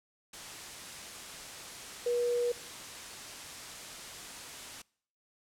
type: tone in noise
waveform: sine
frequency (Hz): 482.1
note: B4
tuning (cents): -42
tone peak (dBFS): -27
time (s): 2.06-2.52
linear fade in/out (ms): 5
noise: white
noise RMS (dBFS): -44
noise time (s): 0.33-4.82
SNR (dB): +14
effects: noise-tail reverb RT60 0.6 s tail -25 dB re dry + low-pass 9000 Hz 12 dB/octave